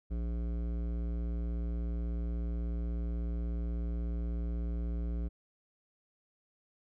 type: tone with hard clipping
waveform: sine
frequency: 58.2 Hz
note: A#1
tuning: 2 cents flat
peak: -34 dBFS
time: 0.1-5.29 s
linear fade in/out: 20 ms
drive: 14 dB
effects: none